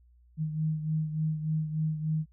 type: beating tone pair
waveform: sine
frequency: 155.56 / 158.96 Hz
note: D#3 / D#3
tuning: 0 / +37 cents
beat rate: 3.4 Hz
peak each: -28 / -35 dBFS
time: 0.37-2.26 s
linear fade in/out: 50 ms
effects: added 60 Hz sine -57 dBFS peak until 2.32 s